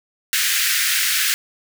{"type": "high-pass noise", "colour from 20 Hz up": "pink", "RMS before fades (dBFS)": -19, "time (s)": [0.33, 1.34], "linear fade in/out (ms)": 0, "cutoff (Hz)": 1500, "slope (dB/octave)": 48, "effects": []}